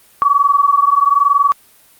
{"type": "tone pair together", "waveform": "sine", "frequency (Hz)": [1124, 1145], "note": ["C#6", "D6"], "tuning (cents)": [24, -44], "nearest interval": "unison", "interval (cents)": 32, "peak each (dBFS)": -12, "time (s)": [0.22, 1.52], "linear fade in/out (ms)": 0, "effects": ["white hiss -48 dBFS RMS until 1.99 s", "Opus 32 kbps"]}